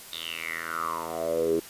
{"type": "tone with band-pass filter sweep", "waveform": "10% pulse", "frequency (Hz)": 82.41, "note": "E2", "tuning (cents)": 0, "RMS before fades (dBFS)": -30, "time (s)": [0.12, 1.6], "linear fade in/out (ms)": 10, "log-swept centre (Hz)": [3800, 360], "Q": 7.8, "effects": ["white hiss -45 dBFS RMS until 1.69 s", "resampled to 32000 Hz"]}